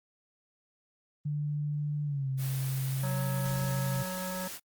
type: tone with pitch glide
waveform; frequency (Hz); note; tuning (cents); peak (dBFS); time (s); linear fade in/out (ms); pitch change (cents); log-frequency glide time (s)
sine; 147.7 to 133.11; D3 to C3; +10 to +30; -29; 1.25-4.03; 10; -180; 2.05-2.29
type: noise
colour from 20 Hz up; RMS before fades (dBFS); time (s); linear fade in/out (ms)
white; -41; 2.37-4.6; 50
type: harmonic tone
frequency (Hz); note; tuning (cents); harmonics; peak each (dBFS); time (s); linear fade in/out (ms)
185; F#3; 0; 1 / 3 / 5 / 7 / 9; -37 / -39 / -43 / -46 / -45; 3.03-4.48; 5
effects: noise-tail reverb RT60 0.1 s tail -26 dB re dry + Opus 32 kbps